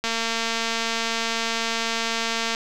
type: click train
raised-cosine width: 0.2 ms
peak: -8 dBFS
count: 573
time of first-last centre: 0.04-2.549 s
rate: 228 Hz
effects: none